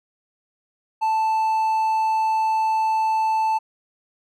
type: tone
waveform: triangle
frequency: 880 Hz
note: A5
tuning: in tune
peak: -16 dBFS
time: 1.01-3.59 s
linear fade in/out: 20 ms
effects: none